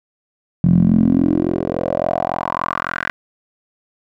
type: tone with band-pass filter sweep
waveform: 10% pulse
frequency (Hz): 43.56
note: F1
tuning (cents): -4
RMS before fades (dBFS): -17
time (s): 0.64-3.1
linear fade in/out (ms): 0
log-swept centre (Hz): 160 to 1700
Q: 4.7
effects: none